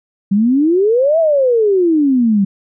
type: exponential two-way sweep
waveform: sine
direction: up then down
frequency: 190.7 to 670 to 190.7 Hz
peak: -9 dBFS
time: 0.31-2.45 s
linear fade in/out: 10 ms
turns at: 1.19 s
effects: none